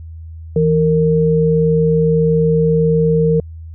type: tone pair together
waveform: sine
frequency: 162.6 / 459.9 Hz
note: E3 / A#4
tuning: -23 / -23 cents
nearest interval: octave + tritone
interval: 1800 cents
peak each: -13 dBFS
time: 0.56-3.4 s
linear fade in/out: 2 ms
effects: added 81 Hz sine -29 dBFS peak until 3.74 s